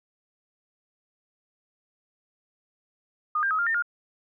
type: tone with pitch steps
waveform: sine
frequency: 1226 / 1593 / 1272 / 1399 / 1812 / 1417 Hz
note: D#6 / G6 / D#6 / F6 / A#6 / F6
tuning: -26 / +27 / +38 / +3 / -50 / +25 cents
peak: -22 dBFS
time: 3.35-3.824 s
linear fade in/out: 5 ms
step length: 79 ms
effects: none